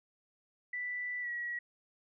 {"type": "tone with pitch glide", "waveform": "sine", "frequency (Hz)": [1975.5, 1919.3], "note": ["B6", "B6"], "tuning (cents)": [0, -50], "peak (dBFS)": -35, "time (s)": [0.73, 1.59], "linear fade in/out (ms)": 5, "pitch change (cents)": -50, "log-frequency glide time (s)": [1.21, 1.29], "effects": []}